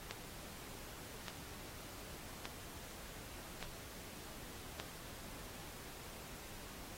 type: click train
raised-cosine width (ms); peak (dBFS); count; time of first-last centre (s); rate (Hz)
0.2; -24; 5; 0.11-4.799; 0.853
effects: pink hiss -52 dBFS RMS until 6.97 s + AAC 48 kbps